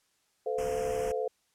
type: chord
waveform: sine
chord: F major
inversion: first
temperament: equal with one note detuned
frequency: 440 / 511.3 / 698.5 Hz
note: A4 / C5 / F5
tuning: 0 / -40 / 0 cents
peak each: -32 / -32 / -37 dBFS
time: 0.46-1.28 s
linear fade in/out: 5 ms
type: band-stop noise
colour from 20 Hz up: pink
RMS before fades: -41 dBFS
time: 0.58-1.12 s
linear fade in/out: 5 ms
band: 3100 to 5200 Hz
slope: 96 dB/octave
effects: white hiss -72 dBFS RMS until 1.54 s + low-pass 10000 Hz 12 dB/octave